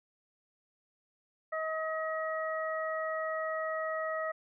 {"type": "harmonic tone", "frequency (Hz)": 635, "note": "D#5", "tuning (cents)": 35, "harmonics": [1, 2, 3], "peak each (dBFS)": [-34, -37, -39], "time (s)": [1.52, 4.32], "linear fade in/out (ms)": 10, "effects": []}